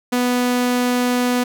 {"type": "tone", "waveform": "sawtooth", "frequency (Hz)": 246.9, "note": "B3", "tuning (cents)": 0, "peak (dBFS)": -12, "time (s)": [0.12, 1.44], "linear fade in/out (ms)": 10, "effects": []}